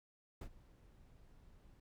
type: noise with ADSR envelope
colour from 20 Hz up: brown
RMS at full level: -43 dBFS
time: 0.41-1.8 s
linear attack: 5 ms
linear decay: 70 ms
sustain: -19 dB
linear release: 4 ms
effects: none